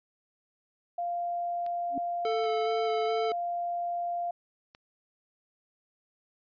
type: tone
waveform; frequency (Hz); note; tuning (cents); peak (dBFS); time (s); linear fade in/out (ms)
sine; 696; F5; -6; -29; 0.98-4.31; 5
type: clicks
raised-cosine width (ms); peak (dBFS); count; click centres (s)
0.2; -32; 3; 1.664 / 2.441 / 4.749
type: tone with exponential growth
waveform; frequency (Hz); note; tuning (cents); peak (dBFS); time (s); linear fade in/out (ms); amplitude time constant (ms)
sine; 274.5; C#4; -17; -29; 1.89-1.98; 2; 19
type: tone with vibrato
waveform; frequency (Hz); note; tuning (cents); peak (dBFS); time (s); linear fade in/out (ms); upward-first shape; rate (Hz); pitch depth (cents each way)
square; 440; A4; 0; -29; 2.25-3.32; 2; square; 2.4; 11
effects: resampled to 11025 Hz